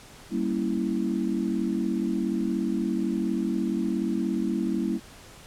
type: chord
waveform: sine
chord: G diminished seventh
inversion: none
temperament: equal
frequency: 196 / 233.1 / 277.2 / 329.6 Hz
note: G3 / Bb3 / Db4 / Fb4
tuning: 0 / 0 / 0 / 0 cents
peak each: -29 / -29 / -32 / -29 dBFS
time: 0.3-5 s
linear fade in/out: 50 ms
effects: pink hiss -48 dBFS RMS until 5.46 s + low-pass 11000 Hz 12 dB/octave